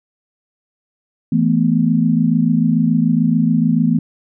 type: chord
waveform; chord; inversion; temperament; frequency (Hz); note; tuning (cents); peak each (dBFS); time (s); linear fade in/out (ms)
sine; E suspended fourth; none; equal; 164.81 / 220 / 246.9; E3 / A3 / B3; 0 / 0 / 0; -16; 1.32-3.99; 5
effects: none